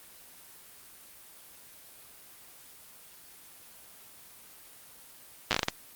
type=slowing click train; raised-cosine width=0.2 ms; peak=-7 dBFS; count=8; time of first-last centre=5.51-5.684 s; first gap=8 ms; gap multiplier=1.37; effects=white hiss -52 dBFS RMS until 5.95 s + Opus 24 kbps